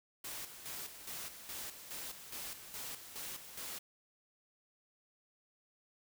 white noise with tremolo, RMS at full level -44 dBFS, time 0.24-3.79 s, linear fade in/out 5 ms, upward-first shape square, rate 2.4 Hz, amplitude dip 60%, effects none

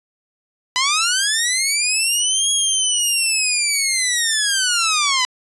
10% pulse linear two-way sweep, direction up then down, 987 to 3322 to 987 Hz, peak -7 dBFS, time 0.76-5.25 s, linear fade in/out 0 ms, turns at 2.51 s, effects resampled to 24000 Hz

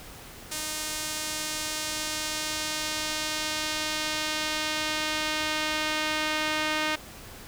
sawtooth tone with band-pass filter sweep, 308.3 Hz, D#4, 16 cents flat, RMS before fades -30 dBFS, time 0.51-6.96 s, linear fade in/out 10 ms, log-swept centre 8300 to 2500 Hz, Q 0.81, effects pink hiss -45 dBFS RMS until 7.47 s

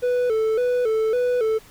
triangle tone with vibrato, 466.2 Hz, A#4, in tune, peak -16 dBFS, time 0.02-1.59 s, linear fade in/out 20 ms, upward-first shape square, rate 1.8 Hz, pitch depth 100 cents each way, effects pink hiss -49 dBFS RMS until 1.7 s

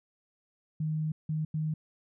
sine tone bursts at uneven times, 155.56 Hz, D#3, in tune, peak -28 dBFS, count 3, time 0.8-1.12 / 1.29-1.45 / 1.54-1.74 s, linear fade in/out 5 ms, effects none

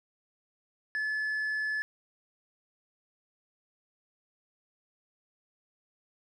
triangle tone with hard clipping, 1725 Hz, A6, 35 cents flat, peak -28 dBFS, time 0.95-1.82 s, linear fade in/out 0 ms, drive 1 dB, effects none

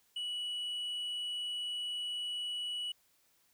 sine tone with tanh clipping, 2941 Hz, F#7, 11 cents flat, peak -36 dBFS, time 0.16-2.92 s, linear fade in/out 5 ms, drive 3 dB, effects white hiss -71 dBFS RMS until 3.53 s

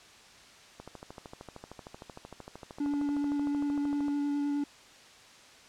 click train, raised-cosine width 1 ms, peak -29 dBFS, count 44, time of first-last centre 0.8-4.082 s, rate 13.1 Hz
triangle tone with vibrato, 287.6 Hz, D4, 36 cents flat, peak -26 dBFS, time 2.8-4.64 s, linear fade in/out 5 ms, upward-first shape square, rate 9.7 Hz, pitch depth 9 cents each way
effects white hiss -54 dBFS RMS until 5.68 s + low-pass 6000 Hz 12 dB/octave

